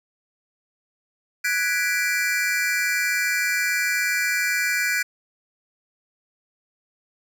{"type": "chord", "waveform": "square", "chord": "G# half-diminished seventh", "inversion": "third", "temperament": "equal", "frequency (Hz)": [1480, 1661.2, 1975.5, 2349], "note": ["F#6", "G#6", "B6", "D7"], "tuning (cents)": [0, 0, 0, 0], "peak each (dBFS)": [-27, -28, -28, -26], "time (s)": [1.44, 5.03], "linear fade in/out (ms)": 10, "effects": []}